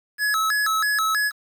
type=tone with vibrato; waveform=square; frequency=1480 Hz; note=F#6; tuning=in tune; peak=-20 dBFS; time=0.18-1.32 s; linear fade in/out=50 ms; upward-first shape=square; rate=3.1 Hz; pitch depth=230 cents each way; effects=8-bit